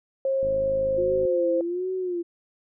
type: tone with pitch glide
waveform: sine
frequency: 537 to 521.7 Hz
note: C5 to C5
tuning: +45 to -5 cents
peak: -21 dBFS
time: 0.25-1.61 s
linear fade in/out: 2 ms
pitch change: -50 cents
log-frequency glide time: 0.68-1.29 s
type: click train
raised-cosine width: 3 ms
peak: -26 dBFS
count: 44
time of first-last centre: 0.43-1.252 s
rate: 52.3 Hz
type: tone with vibrato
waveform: sine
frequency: 353.8 Hz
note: F4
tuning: 23 cents sharp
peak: -25 dBFS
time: 0.97-2.23 s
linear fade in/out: 20 ms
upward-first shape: sine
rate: 1.3 Hz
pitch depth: 99 cents each way
effects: none